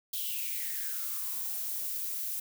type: noise with high-pass filter sweep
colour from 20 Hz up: violet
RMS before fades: -35 dBFS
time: 0.13-2.4 s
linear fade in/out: 5 ms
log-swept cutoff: 3400 to 310 Hz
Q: 6.7
effects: none